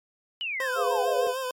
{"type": "exponential sweep", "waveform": "sine", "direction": "down", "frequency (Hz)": [3019, 438.9], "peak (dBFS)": -28, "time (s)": [0.41, 1.27], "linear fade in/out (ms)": 0}
{"type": "tone with vibrato", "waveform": "25% pulse", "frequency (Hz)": 517, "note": "C5", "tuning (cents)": -21, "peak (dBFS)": -25, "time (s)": [0.6, 1.51], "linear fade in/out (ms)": 2, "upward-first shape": "sine", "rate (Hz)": 6.6, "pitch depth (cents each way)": 50}
{"type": "chord", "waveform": "sine", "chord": "F diminished", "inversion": "first", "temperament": "equal", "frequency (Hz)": [415.3, 493.9, 698.5], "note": ["Ab4", "Cb5", "F5"], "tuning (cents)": [0, 0, 0], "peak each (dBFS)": [-30, -28, -29], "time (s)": [0.75, 1.34], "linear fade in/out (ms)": 50}
{"effects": ["MP3 64 kbps"]}